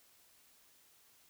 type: silence
effects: white hiss -66 dBFS RMS until 1.29 s